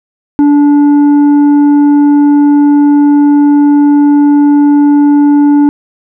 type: tone with tanh clipping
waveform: triangle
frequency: 290 Hz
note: D4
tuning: 22 cents flat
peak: -4 dBFS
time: 0.39-5.69 s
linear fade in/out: 0 ms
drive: 10 dB
effects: none